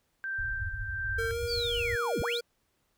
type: tone with tremolo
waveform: sine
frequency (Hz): 1568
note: G6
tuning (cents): 0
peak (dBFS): -30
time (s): 0.24-1.31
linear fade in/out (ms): 0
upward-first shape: sine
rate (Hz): 1.4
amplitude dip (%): 55
type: low-pass noise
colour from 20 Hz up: white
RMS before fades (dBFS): -38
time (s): 0.38-1.96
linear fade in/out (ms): 10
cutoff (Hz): 110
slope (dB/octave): 96
type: tone with pitch glide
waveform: square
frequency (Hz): 457.2 to 473.6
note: A#4 to A#4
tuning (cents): -34 to +27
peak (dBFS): -32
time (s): 1.18-2.41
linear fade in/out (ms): 10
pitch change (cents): +61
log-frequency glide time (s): 1.29-1.4
type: linear two-way sweep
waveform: sine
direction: down then up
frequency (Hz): 4882 to 32.53 to 4882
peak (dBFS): -30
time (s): 1.47-2.41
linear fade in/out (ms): 50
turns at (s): 2.21
effects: pink hiss -74 dBFS RMS until 2.97 s